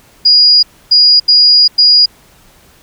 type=tone bursts at uneven times; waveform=sine; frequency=4881 Hz; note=D#8; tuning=34 cents flat; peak=-3 dBFS; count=4; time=0.25-0.63 / 0.91-1.2 / 1.28-1.68 / 1.78-2.06 s; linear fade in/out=10 ms; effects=pink hiss -45 dBFS RMS until 2.82 s